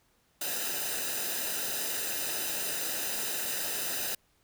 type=noise with comb filter; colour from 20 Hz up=white; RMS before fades=-33 dBFS; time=0.41-4.15 s; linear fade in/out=5 ms; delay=0.9 ms; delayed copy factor=-0.65; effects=pink hiss -69 dBFS RMS until 4.43 s